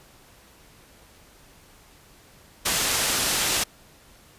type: low-pass noise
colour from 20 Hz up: white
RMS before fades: -24 dBFS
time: 2.65-3.64 s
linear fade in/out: 10 ms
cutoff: 9100 Hz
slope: 12 dB/octave
effects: pink hiss -53 dBFS RMS until 4.38 s + resampled to 32000 Hz